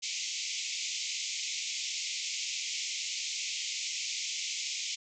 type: band-pass noise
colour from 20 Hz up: white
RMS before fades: -36 dBFS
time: 0.02-4.96 s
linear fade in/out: 20 ms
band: 2100 to 7300 Hz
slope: 96 dB/octave
effects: none